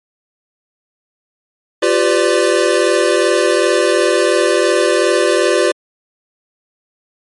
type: chord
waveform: square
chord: G dominant seventh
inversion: third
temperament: equal with one note detuned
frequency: 349.2 / 392 / 505.1 / 587.3 Hz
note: F4 / G4 / B4 / D5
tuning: 0 / 0 / +39 / 0 cents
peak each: -17 dBFS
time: 1.82-5.72 s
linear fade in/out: 10 ms
effects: MP3 48 kbps